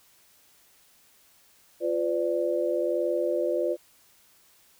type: chord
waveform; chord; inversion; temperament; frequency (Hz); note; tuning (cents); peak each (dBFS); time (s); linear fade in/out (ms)
sine; B diminished; second; equal with one note detuned; 349.2 / 506 / 587.3; F4 / B4 / D5; 0 / +42 / 0; -28; 1.8-3.77; 50
effects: white hiss -60 dBFS RMS until 4.79 s